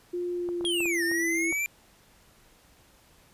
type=tone with pitch glide; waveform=sine; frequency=353.2 to 331.5 Hz; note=F4 to E4; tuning=+20 to +10 cents; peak=-28 dBFS; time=0.13-1.52 s; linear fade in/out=10 ms; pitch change=-110 cents; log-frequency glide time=0.34-1.38 s
type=clicks; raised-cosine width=1 ms; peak=-27 dBFS; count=7; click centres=0.489 / 0.61 / 0.644 / 0.805 / 0.857 / 1.115 / 1.526 s
type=linear two-way sweep; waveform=square; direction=down then up; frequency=3322 to 1778 to 2382 Hz; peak=-27 dBFS; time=0.65-1.66 s; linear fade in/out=0 ms; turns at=1.03 s
effects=pink hiss -59 dBFS RMS until 3.33 s + resampled to 32000 Hz